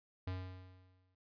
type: tone with exponential decay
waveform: square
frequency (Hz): 92.5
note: F#2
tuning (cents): 0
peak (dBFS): -38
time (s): 0.27-1.15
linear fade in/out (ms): 5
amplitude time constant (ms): 190
effects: noise-tail reverb RT60 0.1 s tail -18 dB re dry + resampled to 11025 Hz